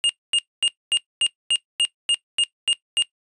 square tone bursts, 2833 Hz, F7, 24 cents sharp, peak -17 dBFS, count 11, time 0.04-3.023 s, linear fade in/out 0 ms, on 53 ms, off 240 ms, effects noise-tail reverb RT60 0.1 s tail -18 dB re dry + resampled to 24000 Hz

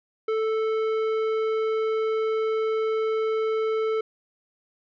sine tone with tanh clipping, 440 Hz, A4, in tune, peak -24 dBFS, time 0.28-4.01 s, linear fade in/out 5 ms, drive 12 dB, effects none

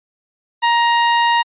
sawtooth tone, 940 Hz, A#5, 14 cents sharp, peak -8 dBFS, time 0.62-1.43 s, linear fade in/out 20 ms, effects resampled to 8000 Hz

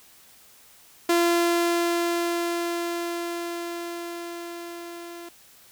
sawtooth tone with level ramp, 342.8 Hz, F4, 32 cents flat, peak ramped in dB -14 to -34 dBFS, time 1.09-5.29 s, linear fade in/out 5 ms, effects white hiss -53 dBFS RMS until 5.71 s

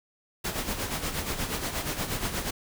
pink noise with tremolo, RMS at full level -29 dBFS, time 0.44-2.51 s, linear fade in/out 10 ms, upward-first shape sine, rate 8.4 Hz, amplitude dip 60%, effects none

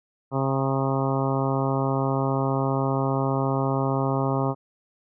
harmonic tone with a mistuned harmonic, 134.9 Hz, C#3, 47 cents flat, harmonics 1 / 2 / 3 / 4 / 5 / 6 / 7 / 8 / 9, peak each -25 / -28 / -30 / -31 / -32 / -33 / -33 / -34 / -35 dBFS, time 0.31-4.55 s, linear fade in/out 50 ms, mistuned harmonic 9, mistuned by +26 cents, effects none

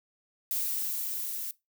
violet noise with level ramp, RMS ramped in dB -30 to -36 dBFS, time 0.51-1.51 s, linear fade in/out 0 ms, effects noise-tail reverb RT60 0.2 s tail -20 dB re dry

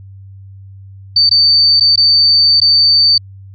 sine tone with dropouts, 4576 Hz, D8, 46 cents flat, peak -6 dBFS, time 1.16-3.18 s, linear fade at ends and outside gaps 5 ms, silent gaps 1.294-1.311 / 1.799-1.807 / 1.959-1.975 / 2.602-2.615 s, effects added 97 Hz sine -32 dBFS peak until 3.54 s

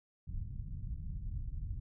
pink low-pass noise, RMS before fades -40 dBFS, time 0.27-1.8 s, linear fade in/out 10 ms, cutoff 140 Hz, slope 24 dB/octave, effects none

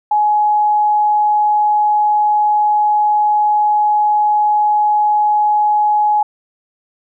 sine tone, 841 Hz, G#5, 22 cents sharp, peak -10 dBFS, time 0.11-6.23 s, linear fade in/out 5 ms, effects none

